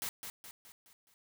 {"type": "noise with echo", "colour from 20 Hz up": "white", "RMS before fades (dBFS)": -38, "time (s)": [0.02, 0.09], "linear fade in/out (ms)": 0, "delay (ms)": 210, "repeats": 5, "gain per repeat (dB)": -6, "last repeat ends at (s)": 1.14, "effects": []}